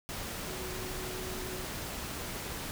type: tone in noise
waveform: sine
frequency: 370 Hz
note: F#4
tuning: in tune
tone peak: -43 dBFS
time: 0.47-1.65 s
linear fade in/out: 0 ms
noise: pink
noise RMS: -39 dBFS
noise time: 0.09-2.71 s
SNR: -7 dB
effects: none